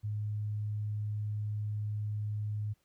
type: tone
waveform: sine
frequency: 105.3 Hz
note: G#2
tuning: 24 cents sharp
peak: -32 dBFS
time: 0.03-2.74 s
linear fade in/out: 20 ms
effects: pink hiss -75 dBFS RMS until 2.84 s